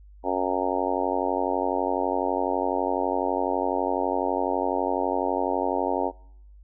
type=harmonic tone; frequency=92 Hz; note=F#2; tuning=9 cents flat; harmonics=3 / 4 / 5 / 6 / 7 / 8 / 9 / 10; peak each=-31 / -31 / -31 / -31 / -31 / -31 / -31 / -31 dBFS; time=0.23-6.12 s; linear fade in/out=50 ms; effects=noise-tail reverb RT60 0.8 s tail -25 dB re dry + added 50 Hz sine -46 dBFS peak until 6.63 s